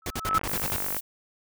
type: tone with exponential growth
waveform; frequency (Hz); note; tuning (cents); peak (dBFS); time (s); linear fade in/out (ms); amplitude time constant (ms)
sine; 1304; E6; -19; -17; 0.02-0.38; 2; 78
type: noise bursts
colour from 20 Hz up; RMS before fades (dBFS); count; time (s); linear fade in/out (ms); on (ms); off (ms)
pink; -31; 8; 0.06-0.761; 2; 43; 51
type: click train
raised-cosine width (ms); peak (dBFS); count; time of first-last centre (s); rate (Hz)
0.5; -18; 35; 0.27-0.967; 48.8
type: noise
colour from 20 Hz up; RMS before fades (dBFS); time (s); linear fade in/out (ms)
violet; -31; 0.47-1.01; 20
effects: none